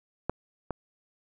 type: clicks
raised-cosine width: 1 ms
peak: -13 / -17 dBFS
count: 2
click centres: 0.296 / 0.707 s
effects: none

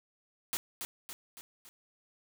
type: noise with echo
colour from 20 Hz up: white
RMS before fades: -34 dBFS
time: 0.53-0.57 s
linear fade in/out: 0 ms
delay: 280 ms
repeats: 4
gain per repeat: -5 dB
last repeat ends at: 1.69 s
effects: none

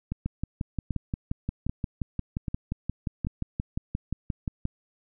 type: two click trains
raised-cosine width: 5 ms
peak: -17 / -16 dBFS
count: 5 / 26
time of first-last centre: 0.12-3.27 / 0.26-4.654 s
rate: 1.27 / 5.69 Hz
effects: none

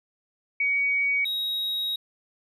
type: tone pair in turn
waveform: sine / triangle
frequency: 2252 / 3798 Hz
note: C#7 / A#7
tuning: +27 / +32 cents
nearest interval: major sixth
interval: 905 cents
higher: second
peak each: -21 / -24 dBFS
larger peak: first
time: 0.6-1.25 / 1.25-1.96 s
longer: second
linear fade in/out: 5 ms
effects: none

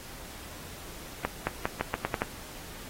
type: accelerating click train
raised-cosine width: 0.5 ms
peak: -12 dBFS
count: 8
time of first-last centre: 1.25-2.219 s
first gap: 220 ms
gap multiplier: 0.84
effects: pink hiss -45 dBFS RMS until 2.89 s + AAC 48 kbps

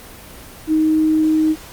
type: tone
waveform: sine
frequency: 313 Hz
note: D#4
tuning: 10 cents sharp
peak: -12 dBFS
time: 0.67-1.56 s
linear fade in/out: 50 ms
effects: pink hiss -38 dBFS RMS until 1.72 s + Opus 24 kbps

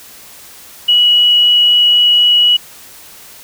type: tone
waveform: sine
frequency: 2924 Hz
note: F#7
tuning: 21 cents flat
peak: -6 dBFS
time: 0.88-2.57 s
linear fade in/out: 10 ms
effects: white hiss -37 dBFS RMS until 3.43 s

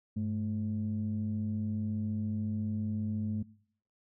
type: tone pair together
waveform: sine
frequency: 100.9 / 215.2 Hz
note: G#2 / A3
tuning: -49 / -38 cents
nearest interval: octave + minor second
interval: 1311 cents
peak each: -33 / -31 dBFS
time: 0.16-3.43 s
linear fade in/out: 10 ms
effects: noise-tail reverb RT60 0.6 s tail -22 dB re dry + tanh soft clip ceiling -25 dBFS

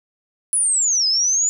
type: linear two-way sweep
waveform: sine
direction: down then up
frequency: 10130 to 4978 to 7040 Hz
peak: -15 dBFS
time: 0.53-1.49 s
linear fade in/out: 0 ms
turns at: 1.07 s
effects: none

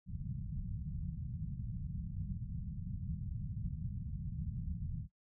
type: low-pass noise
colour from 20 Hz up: white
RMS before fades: -41 dBFS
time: 0.06-5.08 s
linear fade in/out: 50 ms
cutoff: 180 Hz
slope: 48 dB/octave
effects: noise-tail reverb RT60 0.1 s tail -18 dB re dry

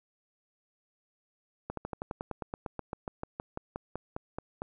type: slowing click train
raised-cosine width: 1 ms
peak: -21 dBFS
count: 22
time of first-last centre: 1.7-4.619 s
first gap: 73 ms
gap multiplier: 1.06
effects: none

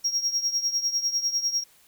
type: tone with tremolo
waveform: triangle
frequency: 5600 Hz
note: F8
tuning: 4 cents sharp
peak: -18 dBFS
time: 0.04-1.64 s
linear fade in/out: 10 ms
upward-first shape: triangle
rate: 10 Hz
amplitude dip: 85%
effects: tanh soft clip ceiling -15 dBFS + white hiss -58 dBFS RMS until 1.87 s

